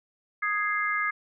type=chord; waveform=sine; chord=Ab major; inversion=second; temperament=equal; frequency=1244.5 / 1661.2 / 2093 Hz; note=Eb6 / Ab6 / C7; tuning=0 / 0 / 0 cents; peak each=-29 dBFS; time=0.42-1.11 s; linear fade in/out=10 ms; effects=none